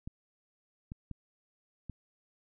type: clicks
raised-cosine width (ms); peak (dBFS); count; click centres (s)
5; -28; 4; 0.075 / 0.919 / 1.113 / 1.897
effects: none